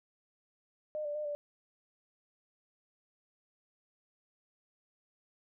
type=tone with pitch steps; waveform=sine; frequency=609 / 587 / 603 / 585 Hz; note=D#5 / D5 / D5 / D5; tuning=-37 / -1 / +46 / -7 cents; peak=-34 dBFS; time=0.95-1.35 s; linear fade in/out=0 ms; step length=100 ms; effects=none